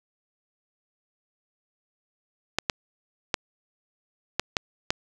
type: clicks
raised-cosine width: 0.2 ms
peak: -5 dBFS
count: 6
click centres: 2.586 / 2.698 / 3.342 / 4.396 / 4.568 / 4.905 s
effects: 7-bit